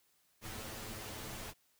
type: noise with comb filter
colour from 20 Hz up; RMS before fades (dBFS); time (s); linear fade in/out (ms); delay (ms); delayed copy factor
pink; -45; 0.41-1.54; 50; 9.2; +0.7
effects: white hiss -73 dBFS RMS until 1.79 s